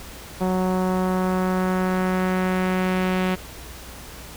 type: tone with low-pass filter sweep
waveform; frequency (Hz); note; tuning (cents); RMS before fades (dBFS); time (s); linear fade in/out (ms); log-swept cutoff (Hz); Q
sawtooth; 185; F#3; 0; -22; 0.4-3.36; 20; 900 to 2800; 1.4
effects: added 60 Hz sine -42 dBFS peak until 4.36 s + pink hiss -40 dBFS RMS until 4.36 s